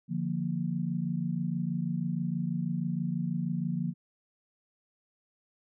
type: chord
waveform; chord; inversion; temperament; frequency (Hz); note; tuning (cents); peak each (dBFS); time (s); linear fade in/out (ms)
sine; Bb major; first; equal with one note detuned; 148.37 / 174.61 / 233.1; D3 / F3 / Bb3; +18 / 0 / 0; -34 / -31 / -35; 0.08-3.94; 50
effects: none